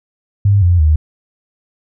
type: tone with pitch steps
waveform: sine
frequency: 100.5 / 88 / 77.05 Hz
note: G2 / F2 / D#2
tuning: +44 / +14 / -16 cents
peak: -7 dBFS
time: 0.45-0.96 s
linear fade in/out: 5 ms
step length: 170 ms
effects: none